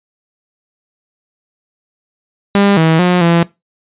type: tone with pitch steps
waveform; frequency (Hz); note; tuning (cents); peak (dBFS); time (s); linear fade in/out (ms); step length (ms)
sawtooth; 200.5 / 161.3 / 179.2 / 169.3; G3 / E3 / F3 / E3; +39 / -37 / +45 / +46; -4; 2.55-3.43; 0; 220
effects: noise-tail reverb RT60 0.2 s tail -20 dB re dry + resampled to 8000 Hz